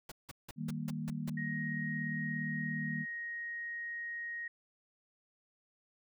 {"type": "noise bursts", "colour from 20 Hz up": "pink", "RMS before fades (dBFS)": -46, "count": 7, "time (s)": [0.09, 1.299], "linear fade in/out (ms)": 5, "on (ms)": 27, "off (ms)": 170}
{"type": "chord", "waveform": "sine", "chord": "Eb major", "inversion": "none", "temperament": "equal", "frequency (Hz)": [155.56, 196, 233.1], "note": ["Eb3", "G3", "Bb3"], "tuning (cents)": [0, 0, 0], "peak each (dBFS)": [-39, -42, -40], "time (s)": [0.56, 3.06], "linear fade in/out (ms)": 50}
{"type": "tone", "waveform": "sine", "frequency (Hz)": 1876, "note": "A#6", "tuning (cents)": 11, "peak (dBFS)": -38, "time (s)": [1.37, 4.48], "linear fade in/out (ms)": 5}
{"effects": []}